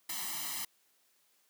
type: noise with comb filter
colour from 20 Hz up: white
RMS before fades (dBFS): -38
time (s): 0.09-0.65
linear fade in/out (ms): 5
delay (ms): 0.99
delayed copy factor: +1
effects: white hiss -71 dBFS RMS until 1.49 s + high-pass 200 Hz 12 dB/octave